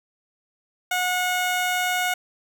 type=tone; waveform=15% pulse; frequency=727 Hz; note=F#5; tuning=31 cents flat; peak=-15 dBFS; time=0.91-2.14 s; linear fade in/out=5 ms; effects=none